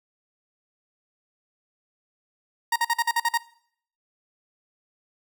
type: tone bursts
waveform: 30% pulse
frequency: 935 Hz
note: A#5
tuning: 5 cents sharp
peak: -17 dBFS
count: 8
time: 2.72-3.376 s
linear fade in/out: 5 ms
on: 40 ms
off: 48 ms
effects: noise-tail reverb RT60 0.6 s tail -20 dB re dry